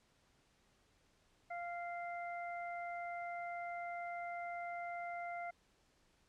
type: harmonic tone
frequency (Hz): 695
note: F5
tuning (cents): -9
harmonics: 1 / 2 / 3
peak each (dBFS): -42 / -51 / -49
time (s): 1.5-5.51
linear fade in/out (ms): 10
effects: pink hiss -73 dBFS RMS until 6.28 s + low-pass 8000 Hz 12 dB/octave